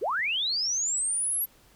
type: linear sweep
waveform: sine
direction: up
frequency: 305.5 to 11700 Hz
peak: -25 dBFS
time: 0.01-1.46 s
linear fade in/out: 20 ms
effects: pink hiss -59 dBFS RMS until 1.75 s